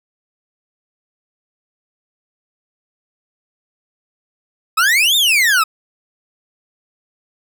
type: exponential two-way sweep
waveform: 40% pulse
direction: up then down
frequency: 1244.5 to 3729 to 1244.5 Hz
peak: -10 dBFS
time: 4.77-5.64 s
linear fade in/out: 10 ms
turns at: 5.16 s
effects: none